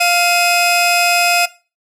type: tone pair together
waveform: sawtooth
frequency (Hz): 698.5 / 2531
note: F5 / D#7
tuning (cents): 0 / +29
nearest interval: octave + minor seventh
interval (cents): 2229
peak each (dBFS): -10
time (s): 0-1.46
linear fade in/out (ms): 10
effects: noise-tail reverb RT60 0.3 s tail -17 dB re dry + low-pass 12000 Hz 12 dB/octave